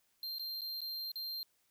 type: tone with dropouts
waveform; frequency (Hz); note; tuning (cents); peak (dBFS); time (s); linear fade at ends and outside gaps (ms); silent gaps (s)
square; 4174; C8; -5; -39; 0.23-1.43; 1; 0.384-0.395 / 0.609-0.617 / 0.806-0.816 / 1.117-1.157
effects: white hiss -75 dBFS RMS until 1.7 s